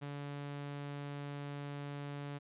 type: tone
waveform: sawtooth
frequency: 143.3 Hz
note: D3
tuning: 42 cents flat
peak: -37 dBFS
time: 0.01-2.39 s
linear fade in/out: 20 ms
effects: resampled to 8000 Hz